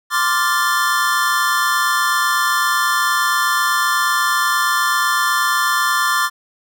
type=chord; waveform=square; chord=D minor seventh; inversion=third; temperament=equal; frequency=1046.5 / 1174.7 / 1396.9 / 1760 Hz; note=C6 / D6 / F6 / A6; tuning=0 / 0 / 0 / 0 cents; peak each=-22 / -20 / -22 / -21 dBFS; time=0.1-6.3 s; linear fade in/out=50 ms; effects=none